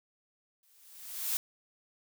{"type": "noise with exponential growth", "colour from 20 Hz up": "blue", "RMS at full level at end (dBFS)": -29, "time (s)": [0.63, 1.37], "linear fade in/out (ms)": 1, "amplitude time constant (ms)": 160, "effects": []}